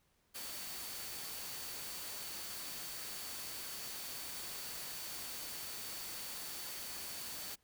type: tone in noise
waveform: sine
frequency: 4506 Hz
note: C#8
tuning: 28 cents sharp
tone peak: -52 dBFS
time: 0.34-7.56 s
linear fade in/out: 20 ms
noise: white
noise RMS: -45 dBFS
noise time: 0.34-7.56 s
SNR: -10 dB
effects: pink hiss -75 dBFS RMS until 7.63 s